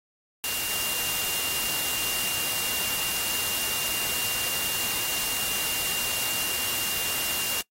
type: tone in noise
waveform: sine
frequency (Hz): 2794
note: F7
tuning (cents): 0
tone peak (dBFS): -32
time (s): 0.44-7.61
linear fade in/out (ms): 0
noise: white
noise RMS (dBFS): -29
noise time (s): 0.44-7.61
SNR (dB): -6
effects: noise-tail reverb RT60 0.1 s tail -21 dB re dry + AAC 48 kbps